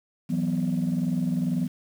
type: chord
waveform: sine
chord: E suspended second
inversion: none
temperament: equal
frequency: 164.81 / 185 / 246.9 Hz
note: E3 / F#3 / B3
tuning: 0 / 0 / 0 cents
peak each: -26 dBFS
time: 0.29-1.68 s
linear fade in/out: 20 ms
effects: tanh soft clip ceiling -18 dBFS + 8-bit